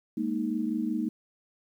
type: chord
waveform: sine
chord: Ab suspended second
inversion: none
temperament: equal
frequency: 207.7 / 233.1 / 311.1 Hz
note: Ab3 / Bb3 / Eb4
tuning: 0 / 0 / 0 cents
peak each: -33 / -30 / -31 dBFS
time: 0.17-1.09 s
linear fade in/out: 5 ms
effects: 10-bit